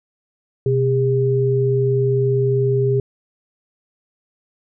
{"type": "tone pair together", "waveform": "sine", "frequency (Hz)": [126.97, 403.8], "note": ["B2", "G#4"], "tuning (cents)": [48, -49], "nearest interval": "octave + minor sixth", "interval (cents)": 2003, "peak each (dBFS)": -17, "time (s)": [0.66, 3], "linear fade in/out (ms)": 2, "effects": []}